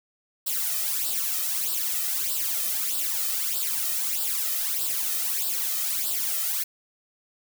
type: noise with flanger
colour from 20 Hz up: blue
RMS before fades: -27 dBFS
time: 0.46-6.64 s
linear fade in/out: 10 ms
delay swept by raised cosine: 0.23 to 1.63 ms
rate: 1.6 Hz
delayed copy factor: +0.75
effects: none

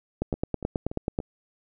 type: two click trains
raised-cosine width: 2 ms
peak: -12 / -21 dBFS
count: 10 / 4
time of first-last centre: 0.22-1.189 / 0.34-1.202 s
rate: 9.29 / 3.48 Hz
effects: none

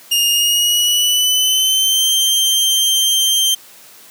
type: tone with pitch glide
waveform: sawtooth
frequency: 2837 to 3148 Hz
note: F7 to G7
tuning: +27 to +7 cents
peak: -9 dBFS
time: 0.11-3.55 s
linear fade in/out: 10 ms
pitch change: +180 cents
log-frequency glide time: 0.31-2.13 s
effects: white hiss -42 dBFS RMS until 4.1 s + high-pass 150 Hz 12 dB/octave

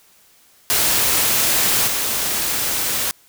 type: noise with level steps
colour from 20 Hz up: white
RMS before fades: -17 / -21 dBFS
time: 0.7-3.11 s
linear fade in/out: 0 ms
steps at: 1.87 s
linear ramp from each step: 10 ms
effects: white hiss -53 dBFS RMS until 3.28 s

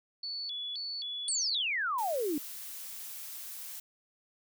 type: tone with vibrato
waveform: sine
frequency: 3900 Hz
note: B7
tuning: 23 cents flat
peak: -35 dBFS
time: 0.23-1.62 s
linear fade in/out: 5 ms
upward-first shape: square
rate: 1.9 Hz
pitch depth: 230 cents each way
type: exponential sweep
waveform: sine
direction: down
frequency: 9130 to 277.2 Hz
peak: -29 dBFS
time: 1.28-2.38 s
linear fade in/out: 2 ms
type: noise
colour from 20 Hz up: blue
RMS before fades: -43 dBFS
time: 1.98-3.8 s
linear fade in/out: 5 ms
effects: none

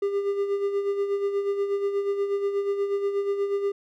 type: tone with tremolo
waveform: triangle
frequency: 400.4 Hz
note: G4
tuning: 37 cents sharp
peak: -19 dBFS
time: 0.02-3.72 s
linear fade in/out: 5 ms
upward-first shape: sine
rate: 8.3 Hz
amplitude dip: 55%
effects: none

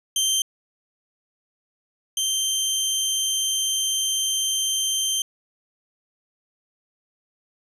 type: tone pair in turn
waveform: 20% pulse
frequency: 3136 / 3136 Hz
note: G7 / G7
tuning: 0 / 0 cents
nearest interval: unison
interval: 0 cents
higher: neither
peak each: -14 / -16 dBFS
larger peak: first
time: 0.16-0.42 / 2.17-5.22 s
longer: second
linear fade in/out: 2 ms
effects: resampled to 32000 Hz

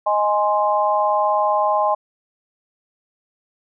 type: chord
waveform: sine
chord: Ab major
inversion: second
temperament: equal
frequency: 622.3 / 830.6 / 1046.5 Hz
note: Eb5 / Ab5 / C6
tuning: 0 / 0 / 0 cents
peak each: -20 / -19 / -20 dBFS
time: 0.06-1.95 s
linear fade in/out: 10 ms
effects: none

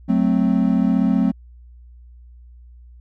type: chord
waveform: triangle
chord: F# diminished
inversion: none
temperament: equal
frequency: 185 / 220 / 261.6 Hz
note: F#3 / A3 / C4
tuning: 0 / 0 / 0 cents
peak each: -17 dBFS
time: 0.08-1.32 s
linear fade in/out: 20 ms
effects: added 60 Hz sine -41 dBFS peak until 3 s

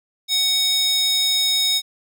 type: tone with high-pass filter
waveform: square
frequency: 749 Hz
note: F#5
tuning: 21 cents sharp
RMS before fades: -19 dBFS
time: 0.28-1.82 s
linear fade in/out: 50 ms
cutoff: 4100 Hz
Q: 6.6
effects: none

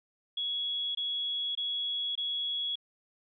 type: tone bursts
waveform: sine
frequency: 3350 Hz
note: G#7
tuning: 14 cents sharp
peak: -30 dBFS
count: 4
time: 0.37-2.756 s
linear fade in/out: 5 ms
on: 580 ms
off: 22 ms
effects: none

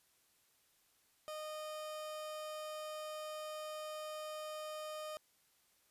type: tone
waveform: 30% pulse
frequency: 615 Hz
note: D#5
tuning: 20 cents flat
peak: -40 dBFS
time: 1.28-5.17 s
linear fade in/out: 0 ms
effects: white hiss -73 dBFS RMS until 5.9 s + resampled to 32000 Hz

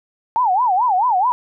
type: tone with vibrato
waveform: sine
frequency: 857 Hz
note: A5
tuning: 46 cents flat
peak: -13 dBFS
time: 0.36-1.32 s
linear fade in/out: 0 ms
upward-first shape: sine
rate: 4.6 Hz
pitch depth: 290 cents each way
effects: none

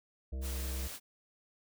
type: harmonic tone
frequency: 65.7 Hz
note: C2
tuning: 8 cents sharp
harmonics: 1 / 3 / 5 / 7 / 9 / 10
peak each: -35 / -51 / -53 / -54 / -57 / -61 dBFS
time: 0.32-0.88 s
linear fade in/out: 10 ms
type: noise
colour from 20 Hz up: white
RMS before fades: -44 dBFS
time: 0.41-1 s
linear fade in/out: 50 ms
effects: none

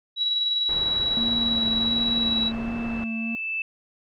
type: tone with tremolo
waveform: sine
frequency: 3900 Hz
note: B7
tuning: 23 cents flat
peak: -20 dBFS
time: 0.16-2.52 s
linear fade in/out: 50 ms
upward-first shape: square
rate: 20 Hz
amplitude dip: 30%
type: low-pass noise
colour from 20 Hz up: pink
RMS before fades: -36 dBFS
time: 0.69-3.04 s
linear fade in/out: 2 ms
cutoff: 1600 Hz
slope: 12 dB/octave
type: tone with vibrato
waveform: triangle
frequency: 228.8 Hz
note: A#3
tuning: 32 cents flat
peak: -25 dBFS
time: 1.17-3.35 s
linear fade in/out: 0 ms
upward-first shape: sine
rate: 1.4 Hz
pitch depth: 27 cents each way
type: tone with exponential growth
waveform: sine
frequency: 2637 Hz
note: E7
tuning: in tune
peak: -24 dBFS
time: 1.22-3.62 s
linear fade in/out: 2 ms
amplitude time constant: 520 ms
effects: none

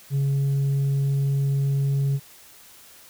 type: tone with tanh clipping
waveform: sine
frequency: 138.59 Hz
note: C#3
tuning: in tune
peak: -20 dBFS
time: 0.1-2.2 s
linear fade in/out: 50 ms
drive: 2 dB
effects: white hiss -49 dBFS RMS until 3.09 s

